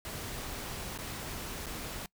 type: noise with dropouts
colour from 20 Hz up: pink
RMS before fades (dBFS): -40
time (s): 0.05-2.06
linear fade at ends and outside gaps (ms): 1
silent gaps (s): 0.977-0.987 / 1.66-1.666
effects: noise-tail reverb RT60 0.1 s tail -23 dB re dry